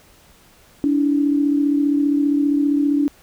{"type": "tone pair together", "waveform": "sine", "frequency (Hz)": [286.5, 321.6], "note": ["D4", "E4"], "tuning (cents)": [-43, -43], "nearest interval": "major second", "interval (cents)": 200, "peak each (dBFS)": [-15, -23], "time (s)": [0.84, 3.08], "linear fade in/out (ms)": 0, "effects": ["pink hiss -51 dBFS RMS until 3.22 s"]}